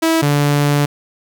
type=tone pair in turn; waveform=sawtooth; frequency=325.4 / 144.95 Hz; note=E4 / D3; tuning=-22 / -22 cents; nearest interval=octave + major second; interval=1400 cents; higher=first; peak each=-8 dBFS; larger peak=neither; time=0.02-0.22 / 0.22-0.86 s; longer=second; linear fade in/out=10 ms; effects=none